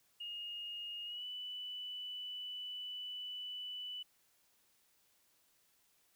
triangle tone with pitch glide, 2852 to 2980 Hz, F7 to F#7, +36 to +12 cents, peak -38 dBFS, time 0.2-4.03 s, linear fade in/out 10 ms, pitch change +76 cents, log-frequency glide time 1.05-1.25 s, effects tanh soft clip ceiling -40 dBFS + white hiss -73 dBFS RMS until 6.15 s

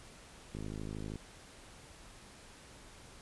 click train, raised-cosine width 3 ms, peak -29 dBFS, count 33, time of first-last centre 0.55-1.157 s, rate 52.7 Hz, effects pink hiss -55 dBFS RMS until 3.21 s + resampled to 24000 Hz

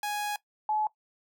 sawtooth / sine tone pair in turn, 830.6 / 855.4 Hz, G#5 / A5, 0 / -49 cents, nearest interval minor second, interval 51 cents, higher second, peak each -26 / -25 dBFS, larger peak second, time 0.03-0.36 / 0.69-0.87 s, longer first, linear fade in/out 2 ms, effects noise-tail reverb RT60 0.1 s tail -18 dB re dry

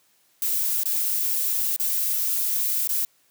violet noise with dropouts, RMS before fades -24 dBFS, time 0.42-3.05 s, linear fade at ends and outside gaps 1 ms, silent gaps 0.835-0.856 / 1.763-1.798 / 2.874-2.891 s, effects white hiss -63 dBFS RMS until 3.3 s + high-pass 100 Hz 12 dB/octave

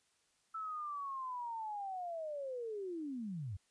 sine linear sweep, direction down, 1324 to 84.7 Hz, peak -39 dBFS, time 0.54-3.57 s, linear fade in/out 10 ms, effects white hiss -75 dBFS RMS until 3.7 s + resampled to 22050 Hz

